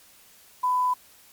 sine tone with quantisation, 1000 Hz, B5, 21 cents sharp, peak -20 dBFS, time 0.63-0.94 s, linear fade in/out 10 ms, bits 8, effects white hiss -54 dBFS RMS until 1.32 s + MP3 96 kbps

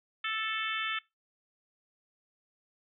harmonic tone, 439.8 Hz, A4, 1 cent flat, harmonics 3 / 4 / 5 / 6 / 7 / 8, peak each -36 / -37 / -38 / -39 / -39 / -40 dBFS, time 0.24-0.99 s, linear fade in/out 5 ms, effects noise-tail reverb RT60 0.2 s tail -22 dB re dry

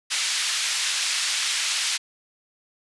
white band-pass noise, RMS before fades -25 dBFS, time 0.1-1.98 s, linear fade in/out 20 ms, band 1900 to 5800 Hz, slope 12 dB/octave, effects resampled to 24000 Hz

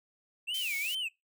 triangle tone with vibrato, 2613 Hz, E7, 16 cents flat, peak -30 dBFS, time 0.47-1.09 s, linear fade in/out 20 ms, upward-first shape sine, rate 2.5 Hz, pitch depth 300 cents each way
white high-pass noise, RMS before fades -41 dBFS, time 0.54-0.95 s, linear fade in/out 5 ms, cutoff 2100 Hz, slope 48 dB/octave
effects noise-tail reverb RT60 0.2 s tail -24 dB re dry

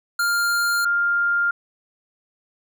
square / sine tone pair in turn, 1401 / 1401 Hz, F6 / F6, +5 / +5 cents, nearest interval unison, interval 0 cents, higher neither, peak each -19 / -17 dBFS, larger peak second, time 0.19-0.85 / 0.85-1.51 s, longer neither, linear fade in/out 5 ms, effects none

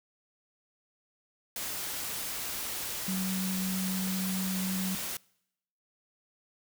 sine tone in noise, 188 Hz, F#3, 28 cents sharp, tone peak -30 dBFS, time 3.08-4.95 s, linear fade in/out 2 ms, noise white, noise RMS -36 dBFS, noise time 1.56-5.17 s, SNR +3 dB, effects noise-tail reverb RT60 0.8 s tail -25 dB re dry

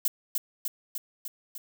violet noise with echo, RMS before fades -25 dBFS, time 0.05-0.08 s, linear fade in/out 2 ms, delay 300 ms, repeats 5, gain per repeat -3 dB, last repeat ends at 1.58 s, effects none

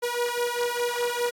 sawtooth beating tone pair, 479.5 / 484.4 Hz, A#4 / B4, +49 / -34 cents, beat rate 4.9 Hz, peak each -24 dBFS, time 0.02-1.31 s, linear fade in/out 20 ms, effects AAC 64 kbps

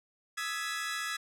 sawtooth chord, E major seventh, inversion third, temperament equal with one note detuned, 1244.5 / 1318.5 / 1680.5 / 1975.5 Hz, D#6 / E6 / G#6 / B6, 0 / 0 / +20 / 0 cents, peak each -39 / -36 / -33 / -36 dBFS, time 0.37-1.17 s, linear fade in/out 10 ms, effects low-pass 11000 Hz 12 dB/octave

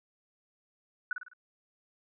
sine tone with echo, 1480 Hz, F#6, in tune, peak -28 dBFS, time 1.11-1.13 s, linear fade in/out 2 ms, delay 51 ms, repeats 4, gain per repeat -6 dB, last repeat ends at 1.334 s, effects none

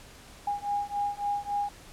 sine beating tone pair, 814 / 817.6 Hz, G#5 / G#5, -35 / -27 cents, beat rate 3.6 Hz, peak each -31 dBFS, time 0.47-1.69 s, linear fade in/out 5 ms, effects pink hiss -50 dBFS RMS until 1.92 s + low-pass 11000 Hz 12 dB/octave

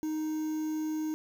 triangle tone with quantisation, 311.1 Hz, D#4, in tune, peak -28 dBFS, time 0.03-1.14 s, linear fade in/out 0 ms, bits 8, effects none

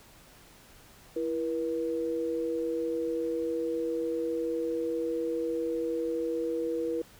sine tone pair together, 332.7 / 480.3 Hz, E4 / B4, +16 / -48 cents, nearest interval tritone, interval 636 cents, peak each -32 / -30 dBFS, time 1.16-7.02 s, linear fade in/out 5 ms, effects pink hiss -55 dBFS RMS until 7.19 s

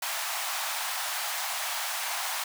pink high-pass noise, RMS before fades -32 dBFS, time 0.02-2.44 s, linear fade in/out 5 ms, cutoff 690 Hz, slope 48 dB/octave, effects none

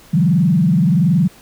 sine tone with frequency modulation, 171.1 Hz, F3, 35 cents flat, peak -10 dBFS, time 0.13-1.28 s, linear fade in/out 10 ms, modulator 21.3 Hz, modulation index 1.3, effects pink hiss -45 dBFS RMS until 1.41 s

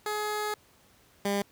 15% pulse tone pair in turn, 421.9 / 201 Hz, G#4 / G3, +27 / +44 cents, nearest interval octave + minor second, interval 1283 cents, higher first, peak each -23 / -20 dBFS, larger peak second, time 0.06-0.54 / 1.25-1.42 s, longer first, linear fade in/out 2 ms, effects pink hiss -61 dBFS RMS until 1.51 s + high-pass 60 Hz 12 dB/octave

